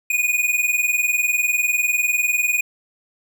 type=tone pair together; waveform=square; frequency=2460 / 2480 Hz; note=D#7 / D#7; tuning=-20 / -6 cents; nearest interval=unison; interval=14 cents; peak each=-21 dBFS; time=0.1-2.61 s; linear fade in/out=5 ms; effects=none